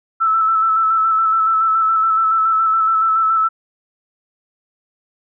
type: tone with vibrato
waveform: sine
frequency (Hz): 1317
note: E6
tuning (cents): -2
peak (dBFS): -12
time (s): 0.2-3.49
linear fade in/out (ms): 20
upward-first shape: square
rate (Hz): 7.1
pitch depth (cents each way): 21
effects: none